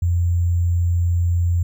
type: tone with sample-and-hold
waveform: sine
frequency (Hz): 86.6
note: F2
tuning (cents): -14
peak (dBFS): -15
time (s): 0.02-1.63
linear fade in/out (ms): 5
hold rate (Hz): 7350
effects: none